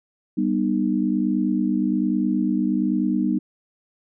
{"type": "chord", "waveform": "sine", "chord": "G augmented", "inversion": "none", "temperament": "just", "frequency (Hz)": [196, 245, 306.2], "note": ["G3", "B3", "D#4"], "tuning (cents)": [0, -14, -28], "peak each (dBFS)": -23, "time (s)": [0.37, 3.39], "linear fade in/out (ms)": 10, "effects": []}